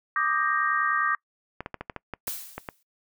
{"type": "chord", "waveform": "sine", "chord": "Eb major seventh", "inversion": "third", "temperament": "equal with one note detuned", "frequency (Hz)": [1174.7, 1244.5, 1587.1, 1864.7], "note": ["D6", "Eb6", "G6", "Bb6"], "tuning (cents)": [0, 0, 21, 0], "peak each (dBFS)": [-26, -29, -29, -28], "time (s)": [0.16, 1.15], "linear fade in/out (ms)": 2}
{"type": "clicks", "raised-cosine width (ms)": 0.5, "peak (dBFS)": -18, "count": 10, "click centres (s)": [1.606, 1.661, 1.743, 1.81, 1.898, 1.963, 2.137, 2.279, 2.58, 2.688]}
{"type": "noise with exponential decay", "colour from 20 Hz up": "blue", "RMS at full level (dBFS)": -30, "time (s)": [2.27, 2.83], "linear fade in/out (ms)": 2, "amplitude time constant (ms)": 120}
{"effects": ["noise-tail reverb RT60 0.1 s tail -25 dB re dry"]}